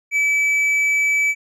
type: tone with tanh clipping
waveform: sine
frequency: 2300 Hz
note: D7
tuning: 37 cents flat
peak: -16 dBFS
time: 0.11-1.35 s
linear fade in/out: 50 ms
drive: 5 dB
effects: none